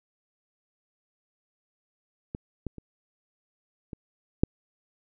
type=clicks; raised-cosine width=3 ms; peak=-20 / -19 / -28 / -24 / -6 dBFS; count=5; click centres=2.349 / 2.667 / 2.783 / 3.932 / 4.435 s; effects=none